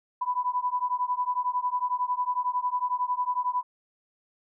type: beating tone pair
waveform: sine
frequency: 987.8 / 998.8 Hz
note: B5 / B5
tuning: 0 / +19 cents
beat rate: 11 Hz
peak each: -28 dBFS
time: 0.21-3.63 s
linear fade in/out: 10 ms
effects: none